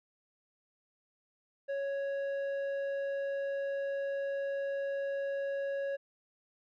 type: tone with low-pass filter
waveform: square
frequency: 554.4 Hz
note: C#5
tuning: in tune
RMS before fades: -35 dBFS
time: 1.68-5.97 s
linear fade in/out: 20 ms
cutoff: 1400 Hz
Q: 0.94
effects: none